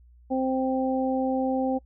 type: harmonic tone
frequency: 261.6 Hz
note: C4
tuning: in tune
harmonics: 1 / 2 / 3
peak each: -25 / -28 / -30 dBFS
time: 0.3-1.79 s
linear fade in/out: 20 ms
effects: noise-tail reverb RT60 0.1 s tail -23 dB re dry + added 60 Hz sine -51 dBFS peak until 1.85 s